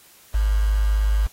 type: tone with quantisation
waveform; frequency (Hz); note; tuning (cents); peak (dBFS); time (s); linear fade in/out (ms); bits
sine; 51.9; G#1; 0; -16; 0.34-1.27; 10; 6
effects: white hiss -51 dBFS RMS until 1.32 s + AAC 48 kbps